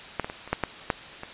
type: clicks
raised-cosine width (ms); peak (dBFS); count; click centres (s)
0.5; -10 / -16 / -19 / -25 / -8 / -9 / -7 / -20; 8; 0.197 / 0.245 / 0.299 / 0.476 / 0.53 / 0.637 / 0.902 / 1.234
effects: white hiss -42 dBFS RMS until 1.33 s + resampled to 8000 Hz